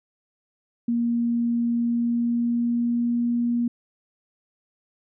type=tone with pitch glide; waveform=sine; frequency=235.6 to 238.1 Hz; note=A#3 to A#3; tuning=+19 to +37 cents; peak=-20 dBFS; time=0.88-3.68 s; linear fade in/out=5 ms; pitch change=+18 cents; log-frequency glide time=1.75-3.25 s; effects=none